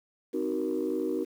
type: chord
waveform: sine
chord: C half-diminished seventh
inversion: none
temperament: just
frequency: 261.6 / 314 / 376.7 / 470.9 Hz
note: C4 / Eb4 / Gb4 / Bb4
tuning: 0 / +16 / +31 / +18 cents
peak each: -34 / -31 / -31 / -33 dBFS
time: 0.33-1.25 s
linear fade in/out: 20 ms
effects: tanh soft clip ceiling -20 dBFS + 9-bit